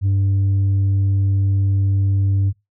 sine tone, 98 Hz, G2, in tune, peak -11 dBFS, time 0.01-2.53 s, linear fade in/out 50 ms, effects noise-tail reverb RT60 0.2 s tail -23 dB re dry + tanh soft clip ceiling -13 dBFS

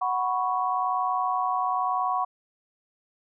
sine chord, F# suspended fourth, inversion none, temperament equal, 740 / 987.8 / 1108.7 Hz, F#5 / B5 / C#6, 0 / 0 / 0 cents, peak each -27 / -29 / -27 dBFS, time 0.01-2.25 s, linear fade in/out 10 ms, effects none

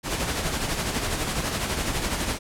pink noise with tremolo, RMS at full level -25 dBFS, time 0.03-2.39 s, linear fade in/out 50 ms, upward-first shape sine, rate 12 Hz, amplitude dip 45%, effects low-pass 11000 Hz 12 dB/octave

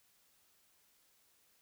silence, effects white hiss -71 dBFS RMS until 1.61 s

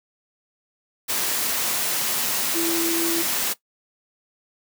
sine tone in noise, 334.2 Hz, E4, 24 cents sharp, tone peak -23 dBFS, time 2.54-3.23 s, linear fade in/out 20 ms, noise white, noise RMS -24 dBFS, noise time 1.08-3.54 s, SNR -2 dB, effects noise-tail reverb RT60 0.1 s tail -17 dB re dry + high-pass 150 Hz 12 dB/octave

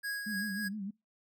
square tone with tremolo, 1651 Hz, G#6, 11 cents flat, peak -34 dBFS, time 0.03-0.69 s, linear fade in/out 20 ms, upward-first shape triangle, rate 3.5 Hz, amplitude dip 50%
sine tone with vibrato, 203.6 Hz, G#3, 34 cents flat, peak -36 dBFS, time 0.26-0.91 s, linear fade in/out 10 ms, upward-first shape sine, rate 6.5 Hz, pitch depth 110 cents each way
effects noise-tail reverb RT60 0.2 s tail -22 dB re dry

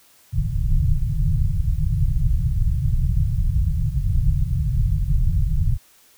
pink low-pass noise, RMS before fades -19 dBFS, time 0.32-5.78 s, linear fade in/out 50 ms, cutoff 160 Hz, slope 96 dB/octave, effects white hiss -54 dBFS RMS until 6.17 s

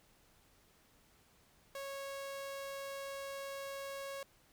sawtooth tone, 551 Hz, C#5, 11 cents flat, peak -38 dBFS, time 1.75-4.23 s, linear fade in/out 2 ms, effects pink hiss -68 dBFS RMS until 4.52 s

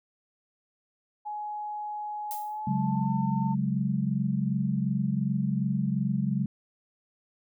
sine tone with pitch glide, 840 to 900.3 Hz, G#5 to A5, +19 to +39 cents, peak -32 dBFS, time 1.25-3.55 s, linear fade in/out 20 ms, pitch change +120 cents, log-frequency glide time 2.44-3.12 s
violet noise with exponential decay, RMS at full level -35 dBFS, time 2.31-2.6 s, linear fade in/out 0 ms, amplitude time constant 63 ms
sine chord, C# suspended fourth, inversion none, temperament equal, 138.59 / 185 / 207.7 Hz, C#3 / F#3 / G#3, 0 / 0 / 0 cents, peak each -29 dBFS, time 2.67-6.46 s, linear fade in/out 5 ms
effects none

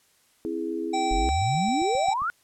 sine chord, C augmented, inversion none, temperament equal, 261.6 / 329.6 / 415.3 Hz, C4 / E4 / G#4, 0 / 0 / 0 cents, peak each -35 / -29 / -32 dBFS, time 0.45-1.29 s, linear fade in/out 0 ms
harmonic tone, 774 Hz, G5, 22 cents flat, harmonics 1 / 3 / 5 / 7 / 9 / 10, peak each -24 / -36 / -37 / -42 / -48 / -39 dBFS, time 0.93-2.14 s, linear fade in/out 10 ms
sine exponential sweep, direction up, 38.45 to 1480 Hz, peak -24 dBFS, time 1.11-2.3 s, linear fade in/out 0 ms
click train, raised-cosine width 5 ms, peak -33 dBFS, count 9, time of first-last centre 1.15-2.22 s, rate 7.48 Hz
effects white hiss -63 dBFS RMS until 2.43 s + low-pass 12000 Hz 12 dB/octave

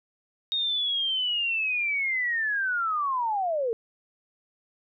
sine linear sweep, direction down, 3729 to 438.3 Hz, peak -24 dBFS, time 0.52-3.73 s, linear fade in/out 0 ms, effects none

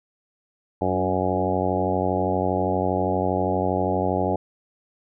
harmonic tone with a mistuned harmonic, 92.5 Hz, F#2, in tune, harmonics 1 / 2 / 3 / 4 / 5 / 6 / 7 / 8 / 9, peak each -29 / -29 / -29 / -29 / -29 / -29 / -29 / -29 / -29 dBFS, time 0.81-4.36 s, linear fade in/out 5 ms, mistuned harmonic 3, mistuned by +15 cents, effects none

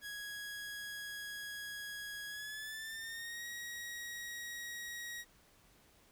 sawtooth tone with pitch glide, 1661.2 to 1897.2 Hz, G#6 to A#6, 0 to +30 cents, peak -39 dBFS, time 0.01-5.25 s, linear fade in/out 50 ms, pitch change +230 cents, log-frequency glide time 2.27-3.46 s, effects pink hiss -66 dBFS RMS until 6.11 s

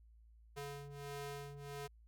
sawtooth ring-modulated tone, 284.5 Hz, C#4, 45 cents sharp, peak -38 dBFS, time 0.56-1.88 s, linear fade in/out 20 ms, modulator 143 Hz, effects added 56 Hz sine -60 dBFS peak until 2.07 s

